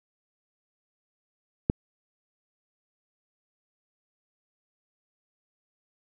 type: click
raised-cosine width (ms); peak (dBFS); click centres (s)
3; -8; 1.699
effects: none